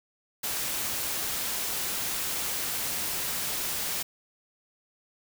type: noise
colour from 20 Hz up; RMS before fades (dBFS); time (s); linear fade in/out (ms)
white; -31; 0.43-4.03; 10
effects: none